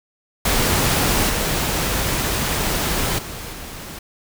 pink noise with level steps, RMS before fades -18 / -21 / -32 / -34 dBFS, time 0.45-3.99 s, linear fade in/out 5 ms, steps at 1.29 / 3.18 / 3.52 s, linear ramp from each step 10 ms, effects none

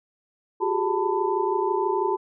sine tone cluster, 362.8 / 395.1 / 421.2 / 890 / 999 Hz, F#4 / G4 / G#4 / A5 / B5, -34 / +14 / +24 / +20 / +20 cents, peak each -27 / -26 / -30 / -27 / -29 dBFS, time 0.6-2.17 s, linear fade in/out 20 ms, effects none

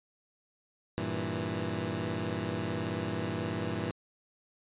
15% pulse chord, E diminished, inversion first, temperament equal, 98 / 116.54 / 164.81 Hz, G2 / Bb2 / E3, 0 / 0 / 0 cents, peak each -30 dBFS, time 0.98-3.91 s, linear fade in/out 0 ms, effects resampled to 8000 Hz

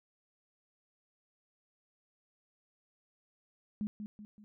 sine tone with echo, 210 Hz, G#3, 19 cents sharp, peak -32 dBFS, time 3.81-3.87 s, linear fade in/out 0 ms, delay 190 ms, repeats 3, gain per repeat -7 dB, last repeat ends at 4.44 s, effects none

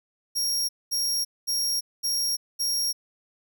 sawtooth tone bursts, 5588 Hz, F8, in tune, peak -21 dBFS, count 5, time 0.35-2.93 s, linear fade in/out 20 ms, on 340 ms, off 220 ms, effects none

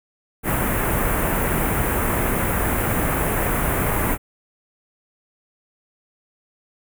pink band-stop noise, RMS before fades -21 dBFS, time 0.43-4.18 s, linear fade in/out 50 ms, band 2200 to 10000 Hz, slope 24 dB/octave, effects none

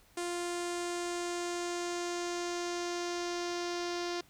sawtooth tone with low-pass filter sweep, 349.2 Hz, F4, in tune, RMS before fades -36 dBFS, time 0.17-4.21 s, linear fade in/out 5 ms, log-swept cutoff 8600 to 5300 Hz, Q 2.5, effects pink hiss -63 dBFS RMS until 4.29 s

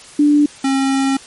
sine / square tone pair in turn, 293.7 / 270.2 Hz, D4 / C#4, 0 / -44 cents, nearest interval minor second, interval 144 cents, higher first, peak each -8 / -14 dBFS, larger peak first, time 0.19-0.46 / 0.64-1.17 s, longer second, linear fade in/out 5 ms, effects white hiss -39 dBFS RMS until 1.26 s + MP3 48 kbps

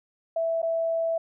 sine tone with dropouts, 659.3 Hz, E5, in tune, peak -23 dBFS, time 0.36-1.18 s, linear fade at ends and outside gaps 5 ms, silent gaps 0.619-0.628 s, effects none

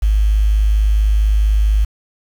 sine tone with quantisation, 52.2 Hz, G#1, 10 cents sharp, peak -10 dBFS, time 0.02-1.85 s, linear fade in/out 10 ms, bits 6, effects none

